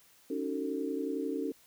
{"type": "chord", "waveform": "sine", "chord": "D# half-diminished seventh", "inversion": "third", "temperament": "just", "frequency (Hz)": [280, 311.1, 373.4, 448], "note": ["C#4", "D#4", "F#4", "A4"], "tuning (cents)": [18, 0, 16, 31], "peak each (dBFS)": [-35, -38, -39, -37], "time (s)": [0.3, 1.52], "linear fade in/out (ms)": 5, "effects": ["white hiss -62 dBFS RMS until 1.66 s"]}